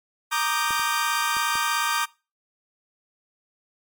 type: chord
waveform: sawtooth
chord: Eb major seventh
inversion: second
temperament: equal with one note detuned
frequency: 932.3 / 1174.7 / 1231.6 / 1568 Hz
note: Bb5 / D6 / Eb6 / G6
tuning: 0 / 0 / -18 / 0 cents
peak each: -24 dBFS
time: 0.31-2.06 s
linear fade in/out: 20 ms
type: clicks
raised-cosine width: 2 ms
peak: -25 / -32 / -28 / -27 dBFS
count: 4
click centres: 0.707 / 0.796 / 1.368 / 1.555 s
effects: noise-tail reverb RT60 0.3 s tail -22 dB re dry + MP3 96 kbps